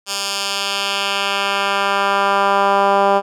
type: tone with band-pass filter sweep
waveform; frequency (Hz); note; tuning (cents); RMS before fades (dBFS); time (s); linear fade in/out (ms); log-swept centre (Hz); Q
10% pulse; 198.5; G3; +22; -17; 0.06-3.22; 50; 5800 to 720; 1.1
effects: none